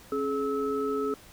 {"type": "tone cluster", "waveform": "sine", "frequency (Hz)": [272.4, 423.7, 1299], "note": ["C#4", "G#4", "E6"], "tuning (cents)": [-30, 35, -26], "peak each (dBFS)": [-32, -28, -34], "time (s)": [0.12, 1.14], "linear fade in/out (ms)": 2, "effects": ["pink hiss -52 dBFS RMS until 1.32 s"]}